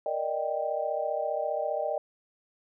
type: chord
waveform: sine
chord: Eb major seventh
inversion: second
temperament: equal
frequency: 466.2 / 587.3 / 622.3 / 784 Hz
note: Bb4 / D5 / Eb5 / G5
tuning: 0 / 0 / 0 / 0 cents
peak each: -37 / -32 / -31 / -34 dBFS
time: 0.06-1.98 s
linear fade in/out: 2 ms
effects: none